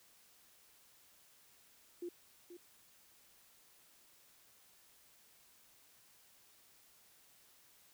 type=tone with echo; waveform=sine; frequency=349.2 Hz; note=F4; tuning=in tune; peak=-40 dBFS; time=2.02-2.09 s; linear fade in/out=5 ms; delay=480 ms; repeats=1; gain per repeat=-10 dB; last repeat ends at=2.57 s; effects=white hiss -66 dBFS RMS until 7.93 s